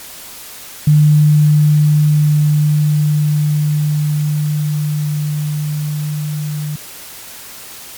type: tone with level ramp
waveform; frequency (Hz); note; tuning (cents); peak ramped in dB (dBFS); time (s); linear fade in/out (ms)
sine; 150.1; D3; +38; -5 to -18; 0.87-6.76; 5
effects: white hiss -33 dBFS RMS until 7.97 s + MP3 96 kbps